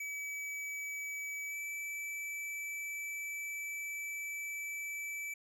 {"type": "tone with pitch glide", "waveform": "square", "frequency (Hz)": [2287, 2311], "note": ["D7", "D7"], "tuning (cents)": [-47, -28], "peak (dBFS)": -39, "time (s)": [0, 5.34], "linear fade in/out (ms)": 5, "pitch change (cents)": 19, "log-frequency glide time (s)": [1.48, 1.56], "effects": []}